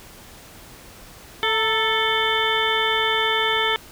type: harmonic tone with a mistuned harmonic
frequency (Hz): 440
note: A4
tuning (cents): 0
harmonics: 1 / 2 / 3 / 4 / 5 / 7 / 8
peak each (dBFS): -26 / -26 / -26 / -26 / -26 / -26 / -26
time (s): 1.43-3.76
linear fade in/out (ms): 0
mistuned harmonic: 2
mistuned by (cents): +49
effects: pink hiss -44 dBFS RMS until 3.91 s